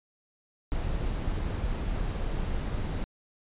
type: noise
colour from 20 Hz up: brown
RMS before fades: -30 dBFS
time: 0.72-3.04 s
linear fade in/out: 0 ms
effects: resampled to 8000 Hz